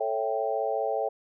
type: chord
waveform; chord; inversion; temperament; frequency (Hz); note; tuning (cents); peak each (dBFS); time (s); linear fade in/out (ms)
sine; A dominant seventh; none; equal; 440 / 554.4 / 659.3 / 784; A4 / C#5 / E5 / G5; 0 / 0 / 0 / 0; -31; 0-1.09; 10
effects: none